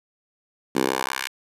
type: tone with high-pass filter sweep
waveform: 10% pulse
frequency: 65.41 Hz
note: C2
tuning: in tune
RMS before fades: -25 dBFS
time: 0.75-1.28 s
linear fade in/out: 10 ms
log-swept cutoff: 260 to 2100 Hz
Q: 1.3
effects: resampled to 32000 Hz + 8-bit